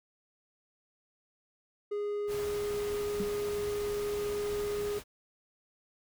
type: tone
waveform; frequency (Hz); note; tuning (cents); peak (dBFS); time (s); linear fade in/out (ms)
triangle; 412.6; G#4; -11; -29; 1.91-4.99; 10
type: noise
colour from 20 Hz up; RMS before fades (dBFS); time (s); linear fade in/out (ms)
pink; -43; 2.27-5.04; 50
type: tone with exponential decay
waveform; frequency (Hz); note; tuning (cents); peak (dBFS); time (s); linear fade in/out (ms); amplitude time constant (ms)
sine; 196; G3; 0; -29; 3.2-3.34; 2; 30
effects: none